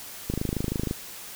click train, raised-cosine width 3 ms, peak -14 dBFS, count 17, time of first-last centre 0.3-0.911 s, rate 26.2 Hz, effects white hiss -41 dBFS RMS until 1.35 s

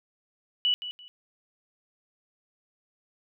sine tone with echo, 2953 Hz, F#7, 4 cents flat, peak -21 dBFS, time 0.65-0.74 s, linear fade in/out 0 ms, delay 170 ms, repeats 2, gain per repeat -12 dB, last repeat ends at 1.08 s, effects none

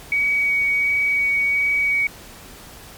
sine tone with vibrato, 2256 Hz, C#7, 30 cents sharp, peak -16 dBFS, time 0.12-2.07 s, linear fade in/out 2 ms, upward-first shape sine, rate 1.4 Hz, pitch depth 8 cents each way, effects pink hiss -41 dBFS RMS until 2.97 s + MP3 96 kbps

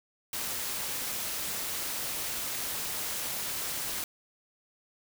white noise with amplitude modulation, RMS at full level -32 dBFS, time 0.33-4.04 s, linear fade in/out 2 ms, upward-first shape sine, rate 266 Hz, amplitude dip 50%, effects none

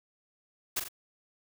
white noise with echo, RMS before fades -30 dBFS, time 0.76-0.8 s, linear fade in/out 10 ms, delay 43 ms, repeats 2, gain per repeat -6 dB, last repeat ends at 0.886 s, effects none

